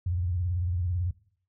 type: tone with vibrato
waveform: sine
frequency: 88.4 Hz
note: F2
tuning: 22 cents sharp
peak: -25 dBFS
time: 0.06-1.11 s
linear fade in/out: 5 ms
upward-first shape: sine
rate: 18 Hz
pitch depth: 120 cents each way
effects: noise-tail reverb RT60 0.6 s tail -20 dB re dry